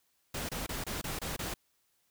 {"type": "noise bursts", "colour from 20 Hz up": "pink", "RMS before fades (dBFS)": -37, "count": 7, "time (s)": [0.34, 1.54], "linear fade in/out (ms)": 5, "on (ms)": 150, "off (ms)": 25, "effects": ["white hiss -74 dBFS RMS until 2.1 s"]}